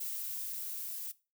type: noise with level ramp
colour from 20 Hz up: violet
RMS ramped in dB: -38 to -41 dBFS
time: 0-1.12 s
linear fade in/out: 10 ms
effects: noise-tail reverb RT60 0.3 s tail -19 dB re dry